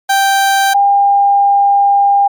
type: tone pair in turn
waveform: 30% pulse / sine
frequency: 784 / 802.3 Hz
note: G5 / G5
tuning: 0 / +40 cents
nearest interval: unison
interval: 40 cents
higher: second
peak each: -6 dBFS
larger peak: neither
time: 0.09-0.74 / 0.74-2.28 s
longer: second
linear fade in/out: 10 ms
effects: MP3 96 kbps